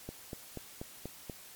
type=click train; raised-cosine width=2 ms; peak=-26 dBFS; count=6; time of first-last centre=0.09-1.298 s; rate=4.14 Hz; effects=white hiss -52 dBFS RMS until 1.55 s + MP3 96 kbps